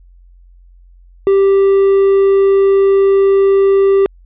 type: tone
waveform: triangle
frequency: 392 Hz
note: G4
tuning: in tune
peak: -5 dBFS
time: 1.27-4.06 s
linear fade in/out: 0 ms
effects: added 44 Hz sine -40 dBFS peak until 4.25 s + resampled to 8000 Hz